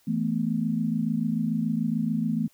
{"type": "chord", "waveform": "sine", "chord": "E suspended fourth", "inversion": "none", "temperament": "equal", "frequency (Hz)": [164.81, 220, 246.9], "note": ["E3", "A3", "B3"], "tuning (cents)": [0, 0, 0], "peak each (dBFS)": [-29, -26, -29], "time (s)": [0.07, 2.48], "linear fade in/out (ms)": 10, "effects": ["white hiss -63 dBFS RMS until 2.53 s"]}